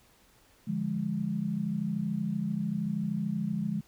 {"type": "chord", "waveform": "sine", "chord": "D diminished", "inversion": "none", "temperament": "equal", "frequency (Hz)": [146.83, 174.61, 207.7], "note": ["D3", "F3", "Ab3"], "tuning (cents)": [0, 0, 0], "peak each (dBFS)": [-36, -33, -31], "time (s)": [0.67, 3.81], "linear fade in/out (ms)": 10, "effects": ["pink hiss -62 dBFS RMS until 3.87 s"]}